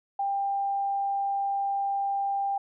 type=tone; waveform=sine; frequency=794 Hz; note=G5; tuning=22 cents sharp; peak=-25 dBFS; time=0.19-2.58 s; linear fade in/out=5 ms; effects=none